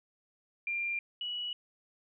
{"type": "tone pair in turn", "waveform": "sine", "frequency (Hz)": [2386, 2933], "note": ["D7", "F#7"], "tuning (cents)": [27, -16], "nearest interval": "major third", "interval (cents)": 357, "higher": "second", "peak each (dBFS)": [-31, -34], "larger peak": "first", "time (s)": [[0.67, 0.99], [1.21, 1.53]], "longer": "neither", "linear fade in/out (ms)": 2, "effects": []}